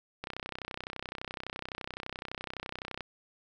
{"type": "click train", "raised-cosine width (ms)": 0.3, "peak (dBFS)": -21, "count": 89, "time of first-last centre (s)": [0.24, 3.007], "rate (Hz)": 31.8, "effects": []}